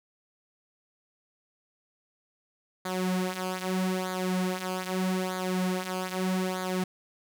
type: tone with flanger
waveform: sawtooth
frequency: 185 Hz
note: F#3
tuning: in tune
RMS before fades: -30 dBFS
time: 2.85-6.84 s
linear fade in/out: 5 ms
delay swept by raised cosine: 0.36 to 5.96 ms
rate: 0.8 Hz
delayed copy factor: -0.7
effects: none